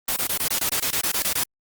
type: noise bursts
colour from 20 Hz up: white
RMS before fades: -23 dBFS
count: 13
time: 0.08-1.437 s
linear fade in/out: 5 ms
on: 85 ms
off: 21 ms
effects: Opus 24 kbps